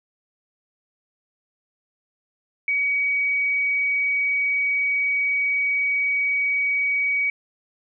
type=tone; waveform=sine; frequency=2262 Hz; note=C#7; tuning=34 cents sharp; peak=-19 dBFS; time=2.68-7.3 s; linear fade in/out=2 ms; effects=none